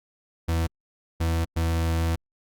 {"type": "tone bursts at uneven times", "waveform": "40% pulse", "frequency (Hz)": 82.41, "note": "E2", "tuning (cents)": 0, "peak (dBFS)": -21, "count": 3, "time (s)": [[0.48, 0.67], [1.2, 1.45], [1.56, 2.16]], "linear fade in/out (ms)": 10, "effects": ["Opus 48 kbps"]}